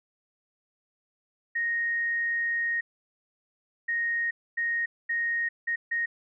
sine tone bursts at uneven times, 1864.7 Hz, A#6, in tune, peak -25 dBFS, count 6, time 1.55-2.81 / 3.88-4.31 / 4.57-4.86 / 5.09-5.49 / 5.67-5.76 / 5.91-6.06 s, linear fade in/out 10 ms, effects none

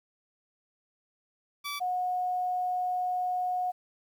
15% pulse / sine tone pair in turn, 1154 / 727.7 Hz, D6 / F#5, -31 / -29 cents, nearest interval minor sixth, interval 798 cents, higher first, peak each -27 dBFS, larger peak neither, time 1.64-1.8 / 1.8-3.72 s, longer second, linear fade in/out 20 ms, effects 10-bit

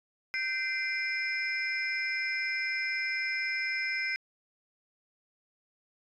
sine tone cluster, 1552 / 2066 / 2376 / 5140 Hz, G6 / C7 / D7 / E8, -18 / -22 / +20 / -45 cents, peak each -36 / -31 / -36 / -39 dBFS, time 0.34-4.16 s, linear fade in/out 0 ms, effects tanh soft clip ceiling -21 dBFS

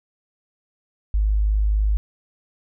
sine tone, 51.91 Hz, G#1, in tune, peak -16 dBFS, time 1.14-1.97 s, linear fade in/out 0 ms, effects none

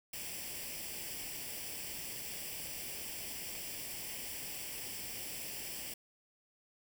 white noise with comb filter, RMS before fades -43 dBFS, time 0.13-5.94 s, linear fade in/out 5 ms, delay 0.38 ms, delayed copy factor +0.7, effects none

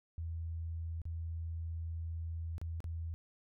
sine tone with dropouts, 82.41 Hz, E2, in tune, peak -37 dBFS, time 0.18-3.14 s, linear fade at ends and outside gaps 0 ms, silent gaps 1.017-1.054 / 2.581-2.615 / 2.804-2.842 s, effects none

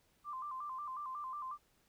sine tone with vibrato, 1108.7 Hz, C#6, in tune, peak -40 dBFS, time 0.24-1.58 s, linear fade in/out 50 ms, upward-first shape square, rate 5.5 Hz, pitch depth 110 cents each way, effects pink hiss -73 dBFS RMS until 1.88 s

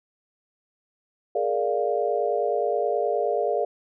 sine chord, Bb dominant seventh, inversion third, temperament equal with one note detuned, 416.7 / 466.2 / 587.3 / 698.5 Hz, Ab4 / Bb4 / D5 / F5, +6 / 0 / 0 / 0 cents, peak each -27 dBFS, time 1.35-3.65 s, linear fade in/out 5 ms, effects none

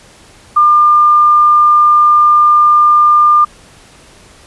sine tone, 1200 Hz, D6, 37 cents sharp, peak -4 dBFS, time 0.56-3.45 s, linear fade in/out 10 ms, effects pink hiss -41 dBFS RMS until 4.46 s + resampled to 24000 Hz

